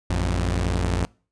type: tone pair together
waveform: sawtooth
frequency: 55.55 / 89 Hz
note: A1 / F2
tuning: +17 / +33 cents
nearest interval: minor sixth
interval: 816 cents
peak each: -20 dBFS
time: 0.1-1.05 s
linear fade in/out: 0 ms
effects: noise-tail reverb RT60 0.4 s tail -25 dB re dry + resampled to 22050 Hz